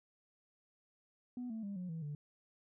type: tone with pitch steps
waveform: sine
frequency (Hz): 246.9 / 222.5 / 200.5 / 180.74 / 162.89 / 146.81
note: B3 / A3 / G3 / F#3 / E3 / D3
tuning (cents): 0 / +20 / +39 / -40 / -20 / 0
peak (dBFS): -38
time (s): 1.37-2.15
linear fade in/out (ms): 2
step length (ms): 130
effects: tanh soft clip ceiling -37 dBFS